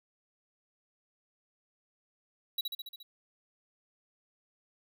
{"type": "tone with echo", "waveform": "square", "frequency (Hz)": 3900, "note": "B7", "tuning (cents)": -23, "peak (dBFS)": -30, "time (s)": [2.58, 2.61], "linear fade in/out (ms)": 5, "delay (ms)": 70, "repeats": 6, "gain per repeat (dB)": -3, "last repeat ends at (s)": 3.03, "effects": []}